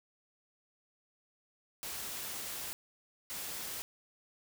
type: noise bursts at uneven times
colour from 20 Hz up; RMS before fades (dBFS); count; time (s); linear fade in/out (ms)
white; -41; 2; 1.83-2.73 / 3.3-3.82; 0
effects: none